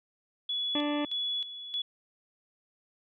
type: tone with tremolo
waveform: sine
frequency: 3400 Hz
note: G#7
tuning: 40 cents sharp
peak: -29 dBFS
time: 0.49-1.82 s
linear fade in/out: 5 ms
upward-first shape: square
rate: 1.6 Hz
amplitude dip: 70%
type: harmonic tone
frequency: 293.7 Hz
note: D4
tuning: in tune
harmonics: 1 / 2 / 3 / 4 / 6 / 7 / 8 / 9 / 10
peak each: -29 / -35 / -39 / -41 / -45 / -46 / -47 / -48 / -49 dBFS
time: 0.75-1.05 s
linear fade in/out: 2 ms
effects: none